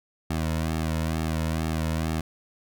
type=tone with flanger; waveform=sawtooth; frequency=80 Hz; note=D#2; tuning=49 cents sharp; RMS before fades=-27 dBFS; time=0.3-2.21 s; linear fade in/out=5 ms; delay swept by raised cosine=2 to 2.57 ms; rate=2.2 Hz; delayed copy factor=-0.95; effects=none